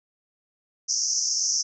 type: band-pass noise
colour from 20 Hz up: pink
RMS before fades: -25 dBFS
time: 0.88-1.63 s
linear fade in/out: 20 ms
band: 5300 to 6400 Hz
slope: 96 dB/octave
effects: none